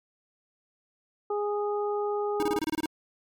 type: harmonic tone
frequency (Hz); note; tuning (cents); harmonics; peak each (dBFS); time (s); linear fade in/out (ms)
413.2; G#4; -9; 1 / 2 / 3; -27 / -33 / -37; 1.3-2.59; 5
type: tone bursts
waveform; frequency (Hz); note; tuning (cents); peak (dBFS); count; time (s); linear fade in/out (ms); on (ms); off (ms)
square; 314.3; D#4; +18; -27; 9; 2.4-2.858; 0; 26; 28
effects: MP3 96 kbps